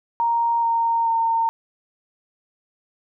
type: tone with pitch steps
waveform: sine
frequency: 932.3 / 922.7 / 913.1 Hz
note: A#5 / A#5 / A#5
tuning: 0 / -18 / -36 cents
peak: -17 dBFS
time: 0.2-1.49 s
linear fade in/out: 0 ms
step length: 430 ms
effects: none